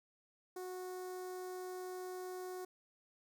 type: tone with notch filter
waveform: sawtooth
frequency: 367.1 Hz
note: F#4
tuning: 14 cents flat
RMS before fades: -45 dBFS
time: 0.56-2.65 s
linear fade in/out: 5 ms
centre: 2800 Hz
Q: 0.5
effects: none